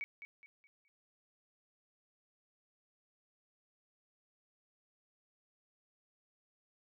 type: tone with echo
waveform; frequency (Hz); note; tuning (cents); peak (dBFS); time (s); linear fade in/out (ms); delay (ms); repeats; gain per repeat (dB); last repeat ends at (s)
sine; 2259; C#7; +32; -37; 0.01-0.04; 0; 210; 4; -9; 0.88
effects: none